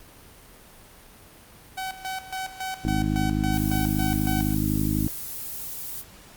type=tone with tremolo; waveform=sawtooth; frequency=758 Hz; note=F#5; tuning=42 cents sharp; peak=-25 dBFS; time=1.77-4.55 s; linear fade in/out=10 ms; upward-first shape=square; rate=3.6 Hz; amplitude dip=75%
type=harmonic tone; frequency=51.91 Hz; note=G#1; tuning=in tune; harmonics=1 / 2 / 3 / 4 / 5 / 6; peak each=-29 / -29 / -29 / -29 / -29 / -29 dBFS; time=2.85-5.08 s; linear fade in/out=0 ms
type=noise; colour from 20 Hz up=violet; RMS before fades=-34 dBFS; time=3.51-6.04 s; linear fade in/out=50 ms
effects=pink hiss -49 dBFS RMS until 6.36 s + Opus 32 kbps